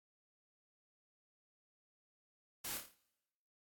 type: noise with echo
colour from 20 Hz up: white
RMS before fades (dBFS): -43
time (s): 2.64-2.78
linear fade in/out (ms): 10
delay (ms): 28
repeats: 6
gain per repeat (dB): -5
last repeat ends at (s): 2.948
effects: noise-tail reverb RT60 1.0 s tail -24 dB re dry + AAC 64 kbps

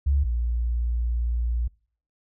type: tone pair in turn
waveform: sine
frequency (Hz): 70 / 58.86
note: C#2 / A#1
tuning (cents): +18 / +17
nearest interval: minor third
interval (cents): 301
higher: first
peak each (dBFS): -18 / -22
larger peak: first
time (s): 0.06-0.24 / 0.24-1.68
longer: second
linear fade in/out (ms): 10
effects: noise-tail reverb RT60 0.5 s tail -25 dB re dry

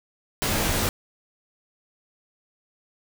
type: noise with comb filter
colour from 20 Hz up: pink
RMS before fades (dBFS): -24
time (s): 0.42-0.89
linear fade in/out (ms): 0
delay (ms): 17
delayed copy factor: -0.7
effects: none

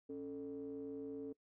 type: ring-modulated tone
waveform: triangle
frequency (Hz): 82.41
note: E2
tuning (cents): 0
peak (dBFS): -37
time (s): 0.09-1.33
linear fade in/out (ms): 10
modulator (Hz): 359
effects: noise-tail reverb RT60 0.1 s tail -23 dB re dry + tanh soft clip ceiling -33 dBFS

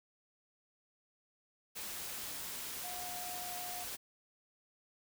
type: tone in noise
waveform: sine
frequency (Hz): 718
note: F5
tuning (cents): +48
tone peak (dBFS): -45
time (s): 2.83-3.85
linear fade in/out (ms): 20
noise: white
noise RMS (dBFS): -43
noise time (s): 1.75-3.97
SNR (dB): -5
effects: none

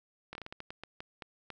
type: slowing click train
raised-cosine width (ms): 0.3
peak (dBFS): -26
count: 12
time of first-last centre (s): 0.33-1.503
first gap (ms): 22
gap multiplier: 1.29
effects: none

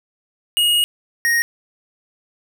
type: tone pair in turn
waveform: square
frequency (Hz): 2875 / 1868.6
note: F7 / A#6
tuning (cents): +50 / +4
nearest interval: perfect fifth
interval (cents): 746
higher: first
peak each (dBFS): -14 / -15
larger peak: first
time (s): 0.57-0.84 / 1.25-1.42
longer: first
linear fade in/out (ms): 0
effects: none

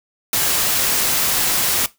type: noise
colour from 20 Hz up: white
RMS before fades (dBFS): -18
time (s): 0.33-1.86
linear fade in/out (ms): 2
effects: noise-tail reverb RT60 0.2 s tail -18 dB re dry

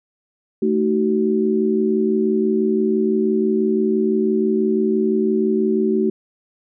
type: chord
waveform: sine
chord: D# diminished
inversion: second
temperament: equal with one note detuned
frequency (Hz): 220 / 311.1 / 377.1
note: A3 / D#4 / F#4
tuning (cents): 0 / 0 / +33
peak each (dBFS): -19 / -23 / -18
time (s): 0.62-6.1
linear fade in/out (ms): 5
effects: none

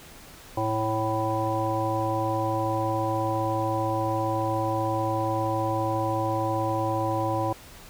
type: harmonic tone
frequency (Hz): 110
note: A2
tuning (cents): 0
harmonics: 1 / 3 / 5 / 7 / 9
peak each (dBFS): -30 / -30 / -30 / -30 / -30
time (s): 0.57-7.53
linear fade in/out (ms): 5
effects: pink hiss -47 dBFS RMS until 7.89 s

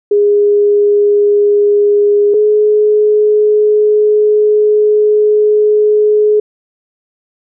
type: tone pair in turn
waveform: sine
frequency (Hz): 411.3 / 422.6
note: G#4 / G#4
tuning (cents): -17 / +30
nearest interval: unison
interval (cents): 47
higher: second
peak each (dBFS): -6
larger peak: neither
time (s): 0.11-2.34 / 2.34-6.4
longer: second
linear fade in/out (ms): 5
effects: none

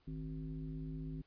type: tone with frequency modulation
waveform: sine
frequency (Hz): 155.56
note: D#3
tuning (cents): 0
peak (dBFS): -40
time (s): 0.07-1.22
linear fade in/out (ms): 10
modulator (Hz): 109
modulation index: 1.1
effects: pink hiss -73 dBFS RMS until 1.26 s + resampled to 11025 Hz

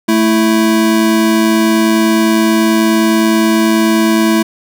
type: tone pair together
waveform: square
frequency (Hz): 220.1 / 329.6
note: A3 / E4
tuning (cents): +1 / 0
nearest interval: perfect fifth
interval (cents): 699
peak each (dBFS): -12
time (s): 0.08-4.43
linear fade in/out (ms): 10
effects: none

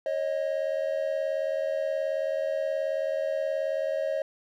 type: tone pair together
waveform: triangle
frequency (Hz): 547.3 / 626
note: C#5 / D#5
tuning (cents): -22 / +10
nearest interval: major second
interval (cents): 232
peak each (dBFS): -27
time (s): 0.06-4.22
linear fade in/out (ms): 2
effects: none

